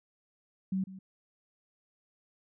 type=tone with echo; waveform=sine; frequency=190 Hz; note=F#3; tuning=46 cents sharp; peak=-28 dBFS; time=0.72-0.84 s; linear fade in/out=5 ms; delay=150 ms; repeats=1; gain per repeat=-15 dB; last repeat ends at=0.99 s; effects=none